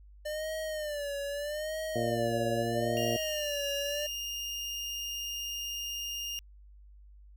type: tone with vibrato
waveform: square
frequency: 597 Hz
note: D5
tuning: 28 cents sharp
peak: -34 dBFS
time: 0.25-4.07 s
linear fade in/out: 10 ms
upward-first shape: sine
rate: 0.79 Hz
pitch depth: 98 cents each way
type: harmonic tone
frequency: 116.54 Hz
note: A#2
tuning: in tune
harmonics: 1 / 2 / 3 / 4 / 5 / 6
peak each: -36 / -36 / -36 / -36 / -36 / -36 dBFS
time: 1.95-3.17 s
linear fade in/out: 10 ms
type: tone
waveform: 30% pulse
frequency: 2824 Hz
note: F7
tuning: 19 cents sharp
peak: -32 dBFS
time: 2.97-6.39 s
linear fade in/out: 0 ms
effects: added 50 Hz sine -51 dBFS peak until 7.36 s